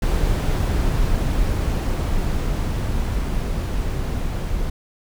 brown noise with level ramp, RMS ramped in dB -18 to -24 dBFS, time 0.02-4.7 s, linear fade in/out 5 ms, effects none

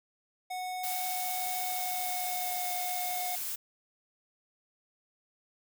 square tone with pitch glide, 736 to 723.8 Hz, F#5 to F#5, -9 to -38 cents, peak -35 dBFS, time 0.5-3.36 s, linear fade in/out 10 ms, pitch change -29 cents, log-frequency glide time 1.51-2.68 s
blue noise, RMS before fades -36 dBFS, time 0.83-3.56 s, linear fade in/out 10 ms
effects none

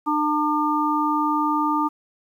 harmonic tone, 300 Hz, D4, 37 cents sharp, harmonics 1 / 3 / 4, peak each -23 / -23 / -23 dBFS, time 0.06-1.89 s, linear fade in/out 20 ms, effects 9-bit

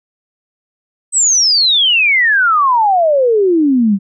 sine exponential sweep, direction down, 8270 to 188.3 Hz, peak -8 dBFS, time 1.12-3.99 s, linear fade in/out 50 ms, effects none

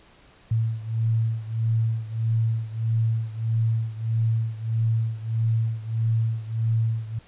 sine beating tone pair, 112.3 / 113.9 Hz, A2 / A#2, +36 / -40 cents, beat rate 1.6 Hz, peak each -23 / -26 dBFS, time 0.51-7.19 s, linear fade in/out 5 ms, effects pink hiss -54 dBFS RMS until 7.27 s + resampled to 8000 Hz

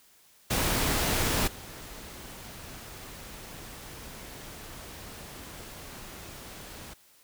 pink noise with level steps, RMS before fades -27 / -44 dBFS, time 0.5-6.94 s, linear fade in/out 10 ms, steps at 1.47 s, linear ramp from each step 10 ms, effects white hiss -60 dBFS RMS until 7.23 s

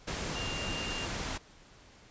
sine tone in noise, 2794 Hz, F7, in tune, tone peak -38 dBFS, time 0.35-1.06 s, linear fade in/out 10 ms, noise pink, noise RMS -36 dBFS, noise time 0.07-1.38 s, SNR -5 dB, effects pink hiss -57 dBFS RMS until 2.1 s + resampled to 16000 Hz

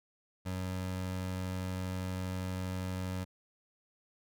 25% pulse tone, 92.5 Hz, F#2, in tune, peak -31 dBFS, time 0.45-3.25 s, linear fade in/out 20 ms, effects none

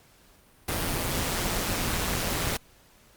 pink noise with amplitude modulation, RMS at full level -26 dBFS, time 0.68-2.57 s, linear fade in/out 5 ms, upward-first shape sine, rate 174 Hz, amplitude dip 55%, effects pink hiss -58 dBFS RMS until 3.16 s + Opus 48 kbps

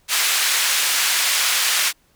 pink band-pass noise, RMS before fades -19 dBFS, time 0.08-1.93 s, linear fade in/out 50 ms, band 1800 to 13000 Hz, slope 12 dB/octave, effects pink hiss -60 dBFS RMS until 2.15 s

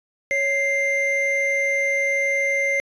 triangle tone pair together, 554 / 2093 Hz, C#5 / C7, -1 / 0 cents, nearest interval octave + major seventh, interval 2301 cents, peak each -23 / -18 dBFS, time 0.31-2.8 s, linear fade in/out 0 ms, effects resampled to 22050 Hz

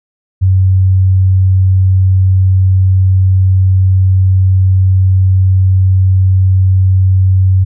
sine tone, 94.2 Hz, F#2, 32 cents sharp, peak -5 dBFS, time 0.41-7.65 s, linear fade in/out 20 ms, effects none

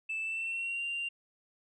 sine tone with pitch glide, 2637 to 2778 Hz, E7 to F7, 0 to -10 cents, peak -31 dBFS, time 0.09-1.09 s, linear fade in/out 10 ms, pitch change +90 cents, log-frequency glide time 0.21-0.84 s, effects tanh soft clip ceiling -30 dBFS

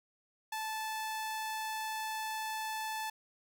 sawtooth tone, 874 Hz, A5, 12 cents flat, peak -32 dBFS, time 0.52-3.1 s, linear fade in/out 5 ms, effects none

